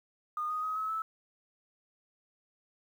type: tone with pitch steps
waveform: sine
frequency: 1224 / 1244.7 / 1265.7 / 1287.1 / 1308.8 Hz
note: D#6 / D#6 / D#6 / E6 / E6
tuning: -29 / 0 / +29 / -42 / -13 cents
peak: -31 dBFS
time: 0.37-1.02 s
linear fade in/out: 2 ms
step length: 130 ms
effects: 10-bit